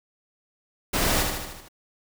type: noise with echo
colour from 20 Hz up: pink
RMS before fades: -24 dBFS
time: 0.93-1.23 s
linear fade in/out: 10 ms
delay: 76 ms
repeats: 6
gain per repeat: -4 dB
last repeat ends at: 1.686 s
effects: none